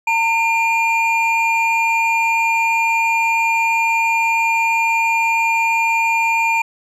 triangle tone pair together, 909 / 2399 Hz, A#5 / D7, -44 / +36 cents, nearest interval octave + perfect fourth, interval 1680 cents, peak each -15 dBFS, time 0.07-6.62 s, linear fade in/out 5 ms, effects resampled to 32000 Hz

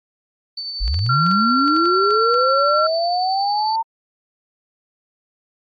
sine tone with tremolo, 4528 Hz, C#8, 36 cents sharp, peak -24 dBFS, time 0.57-3.76 s, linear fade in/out 5 ms, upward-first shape triangle, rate 11 Hz, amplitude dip 35%
sine linear sweep, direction up, 38.57 to 913 Hz, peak -17 dBFS, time 0.8-3.83 s, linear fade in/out 20 ms
clicks, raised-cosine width 0.2 ms, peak -19 dBFS, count 11, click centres 0.879 / 0.943 / 0.991 / 1.064 / 1.265 / 1.314 / 1.679 / 1.765 / 1.856 / 2.107 / 2.342 s
sine tone with pitch glide, 1370 to 1359 Hz, F6 to F6, -34 to -48 cents, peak -15 dBFS, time 1.09-2.87 s, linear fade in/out 5 ms, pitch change -14 cents, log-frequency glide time 1.41-2.71 s
effects AAC 64 kbps

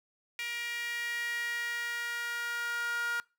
sawtooth tone with high-pass filter sweep, 473.7 Hz, A#4, 28 cents sharp, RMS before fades -35 dBFS, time 0.39-3.2 s, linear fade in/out 0 ms, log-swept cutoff 2200 to 1400 Hz, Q 5.4, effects noise-tail reverb RT60 0.3 s tail -25 dB re dry

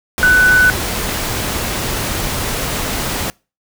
sine tone in noise, 1494 Hz, F#6, 16 cents sharp, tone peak -7 dBFS, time 0.23-0.7 s, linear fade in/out 0 ms, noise pink, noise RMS -20 dBFS, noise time 0.18-3.3 s, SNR +10 dB, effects noise-tail reverb RT60 0.3 s tail -25 dB re dry

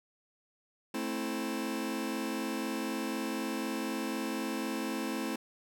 sawtooth chord, A minor, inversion none, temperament just, 220 / 264 / 330 Hz, A3 / C4 / E4, 0 / +16 / +2 cents, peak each -33 dBFS, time 0.94-5.36 s, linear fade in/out 5 ms, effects none

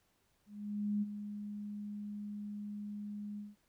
sine tone with ADSR envelope, 206.9 Hz, G#3, 6 cents flat, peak -30 dBFS, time 0.46-3.56 s, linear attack 560 ms, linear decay 29 ms, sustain -10 dB, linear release 180 ms, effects pink hiss -75 dBFS RMS until 3.68 s

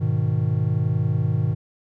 triangle chord, G# minor, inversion none, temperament just, 103.83 / 124.59 / 155.74 Hz, G#2 / B2 / D#3, 0 / +16 / +2 cents, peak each -21 / -21 / -22 dBFS, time 0-1.55 s, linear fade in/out 20 ms, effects none

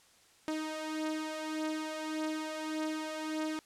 sawtooth beating tone pair, 310.4 / 312.1 Hz, D#4 / D#4, -4 / +5 cents, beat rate 1.7 Hz, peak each -36 / -32 dBFS, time 0.48-3.59 s, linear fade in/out 0 ms, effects white hiss -63 dBFS RMS until 3.65 s + low-pass 9000 Hz 12 dB/octave

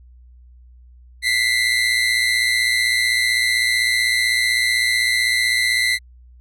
30% pulse tone pair together, 1977.2 / 2093 Hz, B6 / C7, +1 / 0 cents, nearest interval minor second, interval 99 cents, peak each -16 dBFS, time 1.22-5.99 s, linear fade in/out 50 ms, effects added 61 Hz sine -43 dBFS peak until 6.4 s + low-pass 12000 Hz 12 dB/octave

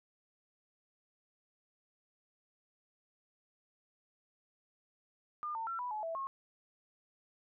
sine tone with pitch steps, 1207 / 902 / 1352 / 986 / 854 / 658 / 1083 Hz, D6 / A5 / E6 / B5 / G#5 / E5 / C#6, +47 / +43 / +43 / -3 / +48 / -3 / -41 cents, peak -36 dBFS, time 5.43-6.27 s, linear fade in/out 0 ms, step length 120 ms, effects none

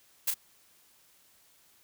blue noise with echo, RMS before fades -27 dBFS, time 0.27-0.31 s, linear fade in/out 10 ms, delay 34 ms, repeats 1, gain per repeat -6 dB, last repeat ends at 0.344 s, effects white hiss -63 dBFS RMS until 1.83 s

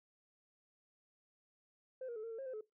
sine tone with pitch steps, 517 / 472.8 / 432.6 / 457.4 / 450.1 / 538 / 516 / 430.5 Hz, C5 / A#4 / A4 / A#4 / A4 / C5 / C5 / A4, -21 / +24 / -29 / -33 / +39 / +48 / -24 / -38 cents, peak -40 dBFS, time 2.01-2.61 s, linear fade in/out 5 ms, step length 75 ms, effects noise-tail reverb RT60 0.2 s tail -21 dB re dry + tanh soft clip ceiling -39 dBFS

